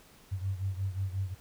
sine beating tone pair, 94.6 / 100.2 Hz, F#2 / G2, +39 / +38 cents, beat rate 5.6 Hz, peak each -32 / -36 dBFS, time 0.31-1.35 s, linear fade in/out 20 ms, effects pink hiss -58 dBFS RMS until 1.4 s

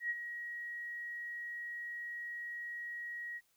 sine tone with ADSR envelope, 1900 Hz, A#6, 33 cents sharp, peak -31 dBFS, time 0-3.41 s, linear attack 100 ms, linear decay 36 ms, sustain -9 dB, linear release 46 ms, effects white hiss -74 dBFS RMS until 3.56 s

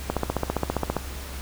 click train, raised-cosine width 1 ms, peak -9 dBFS, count 14, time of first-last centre 0.1-0.967 s, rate 15 Hz, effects added 67 Hz sine -35 dBFS peak until 1.41 s + pink hiss -39 dBFS RMS until 1.41 s

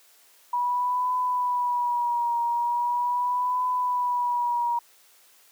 sine tone with vibrato, 972 Hz, B5, 28 cents flat, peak -22 dBFS, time 0.53-4.79 s, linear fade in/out 5 ms, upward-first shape triangle, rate 0.4 Hz, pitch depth 55 cents each way, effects white hiss -57 dBFS RMS until 5.51 s + high-pass 400 Hz 12 dB/octave

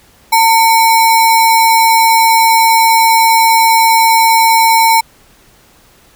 sine tone with sample-and-hold, 905 Hz, A5, 48 cents sharp, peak -5 dBFS, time 0.32-5.01 s, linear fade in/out 10 ms, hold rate 3150 Hz, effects pink hiss -46 dBFS RMS until 6.15 s

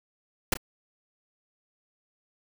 pink noise with echo, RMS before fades -23 dBFS, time 0.52-0.54 s, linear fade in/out 5 ms, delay 32 ms, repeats 1, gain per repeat -13 dB, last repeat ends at 0.572 s, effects none

